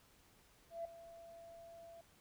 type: tone with ADSR envelope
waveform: sine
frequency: 672 Hz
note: E5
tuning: 33 cents sharp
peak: -38 dBFS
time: 0.7-2.01 s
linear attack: 150 ms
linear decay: 4 ms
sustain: -15 dB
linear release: 3 ms
effects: tanh soft clip ceiling -34 dBFS + pink hiss -68 dBFS RMS until 2.2 s